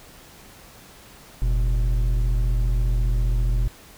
triangle tone pair together, 44.95 / 120 Hz, F#1 / B2, -49 / -49 cents, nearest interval octave + perfect fourth, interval 1700 cents, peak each -15 / -23 dBFS, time 1.42-3.68 s, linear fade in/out 0 ms, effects tanh soft clip ceiling -14 dBFS + pink hiss -47 dBFS RMS until 3.97 s

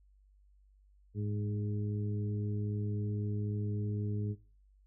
harmonic tone with a mistuned harmonic, 103.83 Hz, G#2, in tune, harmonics 1 / 2 / 3 / 4, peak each -33 / -40 / -46 / -45 dBFS, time 1.14-4.36 s, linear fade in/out 50 ms, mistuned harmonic 1, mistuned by +22 cents, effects noise-tail reverb RT60 0.4 s tail -21 dB re dry + added 49 Hz sine -61 dBFS peak until 4.86 s

